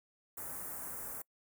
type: band-stop noise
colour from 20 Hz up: white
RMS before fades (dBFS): -43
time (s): 0.37-1.22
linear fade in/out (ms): 5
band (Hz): 1600 to 8400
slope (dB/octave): 24
effects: noise-tail reverb RT60 0.1 s tail -25 dB re dry